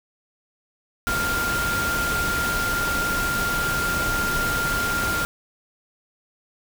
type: tone in noise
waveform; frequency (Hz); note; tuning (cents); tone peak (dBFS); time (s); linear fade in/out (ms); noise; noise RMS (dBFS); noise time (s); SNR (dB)
sine; 1396.9; F6; 0; -23; 1.07-5.25; 0; pink; -27; 1.07-5.25; +1
effects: none